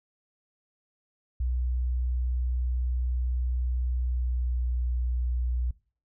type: tone with pitch glide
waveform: sine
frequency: 62 to 61.18 Hz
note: B1 to B1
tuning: +7 to -16 cents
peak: -24 dBFS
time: 1.4-5.71 s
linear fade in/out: 5 ms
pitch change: -23 cents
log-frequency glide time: 3.97-4.66 s
effects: noise-tail reverb RT60 0.4 s tail -22 dB re dry + tanh soft clip ceiling -20 dBFS